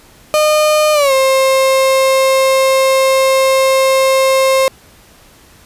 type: tone with pitch glide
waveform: 35% pulse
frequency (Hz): 610 to 531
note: D#5 to C5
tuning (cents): -34 to +25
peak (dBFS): -7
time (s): 0.34-4.68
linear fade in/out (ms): 0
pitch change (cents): -241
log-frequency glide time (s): 0.93-1.13
effects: pink hiss -44 dBFS RMS until 5.65 s + resampled to 32000 Hz